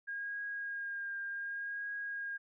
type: tone with vibrato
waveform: sine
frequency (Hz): 1623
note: G#6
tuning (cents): -40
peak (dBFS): -37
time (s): 0.07-2.38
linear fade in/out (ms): 20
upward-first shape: triangle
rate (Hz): 0.67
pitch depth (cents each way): 24
effects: none